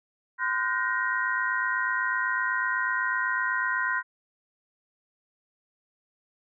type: tone cluster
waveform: sine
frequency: 1025 / 1440 / 1548 / 1876 Hz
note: C6 / F#6 / G6 / A#6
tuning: -36 / -47 / -22 / +11 cents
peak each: -30 dBFS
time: 0.38-4.03 s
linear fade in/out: 50 ms
effects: none